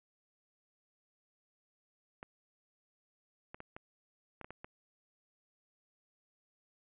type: clicks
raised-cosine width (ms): 0.5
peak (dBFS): -30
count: 8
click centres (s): 2.229 / 3.545 / 3.604 / 3.765 / 4.413 / 4.445 / 4.506 / 4.645
effects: resampled to 8000 Hz + 10-bit